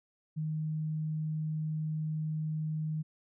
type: tone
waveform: sine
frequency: 155.56 Hz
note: D#3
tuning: in tune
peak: -31 dBFS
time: 0.36-3.03 s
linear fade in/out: 20 ms
effects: none